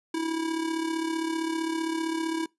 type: tone with amplitude modulation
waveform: square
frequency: 325.2 Hz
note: E4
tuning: 23 cents flat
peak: -25 dBFS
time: 0.14-2.46 s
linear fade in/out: 5 ms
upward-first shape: sine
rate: 35.4 Hz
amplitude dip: 60%
effects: noise-tail reverb RT60 0.2 s tail -24 dB re dry + resampled to 24000 Hz